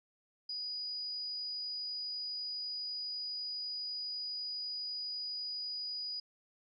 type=tone; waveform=sine; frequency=4924 Hz; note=D#8; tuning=19 cents flat; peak=-37 dBFS; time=0.49-6.2 s; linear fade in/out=5 ms; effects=none